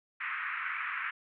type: band-pass noise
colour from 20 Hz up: pink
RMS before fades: -36 dBFS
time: 0.2-1.11 s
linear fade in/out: 10 ms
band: 1200 to 2400 Hz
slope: 48 dB/octave
effects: none